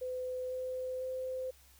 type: tone with pitch steps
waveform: sine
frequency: 507 / 511.1 / 515.3 Hz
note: B4 / C5 / C5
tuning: +45 / -41 / -27 cents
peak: -35 dBFS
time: 0.01-1.51 s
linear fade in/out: 10 ms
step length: 500 ms
effects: added 66 Hz sine -62 dBFS peak until 1.79 s + white hiss -63 dBFS RMS until 1.79 s